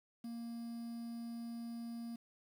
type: tone with quantisation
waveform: triangle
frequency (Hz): 233.1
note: A#3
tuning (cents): 0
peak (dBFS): -40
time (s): 0.24-2.16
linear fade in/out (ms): 5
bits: 10
effects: none